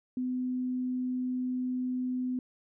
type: tone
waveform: sine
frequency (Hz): 252.8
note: B3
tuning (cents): +41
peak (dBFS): -29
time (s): 0.17-2.39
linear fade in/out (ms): 2
effects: none